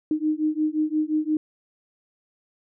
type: beating tone pair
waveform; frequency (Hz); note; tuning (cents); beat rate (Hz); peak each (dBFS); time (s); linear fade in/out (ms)
sine; 305.5 / 311.2; D#4 / D#4; -32 / 0; 5.7; -24; 0.11-1.37; 2
effects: none